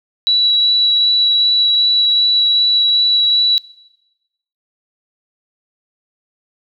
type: tone with vibrato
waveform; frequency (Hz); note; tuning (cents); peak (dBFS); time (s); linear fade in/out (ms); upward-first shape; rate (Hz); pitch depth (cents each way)
sine; 3922; B7; -13; -10; 0.27-3.58; 0; sine; 2.6; 8
effects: noise-tail reverb RT60 1.0 s tail -22 dB re dry